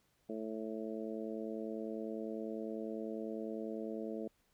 harmonic tone, 110 Hz, A2, in tune, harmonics 2 / 3 / 4 / 5 / 6, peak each -43 / -44 / -44 / -47 / -49 dBFS, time 0.29-4.28 s, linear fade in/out 5 ms, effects pink hiss -75 dBFS RMS until 4.53 s

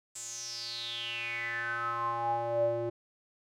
square tone with band-pass filter sweep, 117.4 Hz, A#2, 13 cents sharp, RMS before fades -34 dBFS, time 0.15-2.9 s, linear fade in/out 10 ms, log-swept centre 7800 to 440 Hz, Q 8.4, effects none

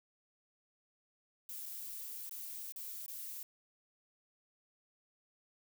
violet noise with dropouts, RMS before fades -45 dBFS, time 1.49-3.43 s, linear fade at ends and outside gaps 1 ms, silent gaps 1.657-1.661 / 2.294-2.311 / 2.722-2.76 / 3.062-3.081 s, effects none

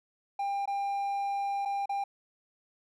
triangle tone with dropouts, 798 Hz, G5, 31 cents sharp, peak -27 dBFS, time 0.39-2.04 s, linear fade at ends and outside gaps 5 ms, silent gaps 0.657-0.675 / 1.652-1.656 / 1.858-1.893 s, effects none

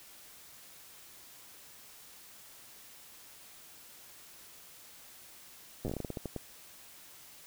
slowing click train, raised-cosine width 2 ms, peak -23 dBFS, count 14, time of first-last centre 5.85-6.363 s, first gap 8 ms, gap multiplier 1.24, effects white hiss -54 dBFS RMS until 7.46 s

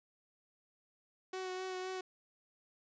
sawtooth tone with vibrato, 371.9 Hz, F#4, 9 cents sharp, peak -35 dBFS, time 1.33-2.01 s, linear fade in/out 5 ms, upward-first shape sine, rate 3.9 Hz, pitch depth 17 cents each way, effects resampled to 16000 Hz

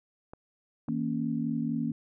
clicks, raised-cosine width 1 ms, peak -29 dBFS, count 2, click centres 0.335 / 0.886 s
sine chord, A# diminished, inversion second, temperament equal with one note detuned, 161.7 / 233.1 / 277.2 Hz, E3 / A#3 / C#4, -33 / 0 / 0 cents, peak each -34 / -30 / -33 dBFS, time 0.88-1.92 s, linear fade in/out 5 ms
effects none

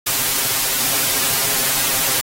white noise with comb filter, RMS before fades -18 dBFS, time 0.06-2.21 s, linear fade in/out 10 ms, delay 7.5 ms, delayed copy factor +0.95, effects AAC 48 kbps

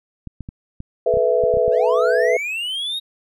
clicks, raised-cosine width 5 ms, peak -19 dBFS, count 10, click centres 0.273 / 0.407 / 0.489 / 0.804 / 1.14 / 1.171 / 1.438 / 1.54 / 1.571 / 1.68 s
sine chord, A suspended second, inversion none, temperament equal with one note detuned, 432.7 / 493.9 / 659.3 Hz, A4 / B4 / E5, -29 / 0 / 0 cents, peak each -20 / -17 / -19 dBFS, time 1.06-2.37 s, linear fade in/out 5 ms
triangle linear sweep, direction up, 493.9 to 3800 Hz, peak -21 dBFS, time 1.71-3 s, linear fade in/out 20 ms
effects none

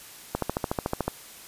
click train, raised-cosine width 1 ms, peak -11 dBFS, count 11, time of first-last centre 0.35-1.08 s, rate 13.7 Hz, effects white hiss -46 dBFS RMS until 1.47 s + resampled to 32000 Hz

